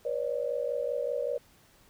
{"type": "tone cluster", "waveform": "sine", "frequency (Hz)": [485.5, 551, 596], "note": ["B4", "C#5", "D5"], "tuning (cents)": [-30, -11, 25], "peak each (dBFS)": [-32, -33, -34], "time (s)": [0.05, 1.38], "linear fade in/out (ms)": 5, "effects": ["pink hiss -61 dBFS RMS until 1.89 s"]}